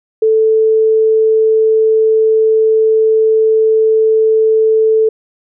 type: tone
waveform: sine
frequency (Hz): 440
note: A4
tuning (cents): 0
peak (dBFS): -7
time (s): 0.22-5.09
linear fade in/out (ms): 5
effects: none